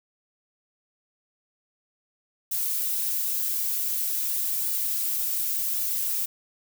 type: noise with flanger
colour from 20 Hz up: violet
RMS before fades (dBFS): -27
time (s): 2.51-6.26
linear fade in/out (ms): 10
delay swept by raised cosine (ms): 1.7 to 6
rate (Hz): 0.91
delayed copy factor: +0.55
effects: none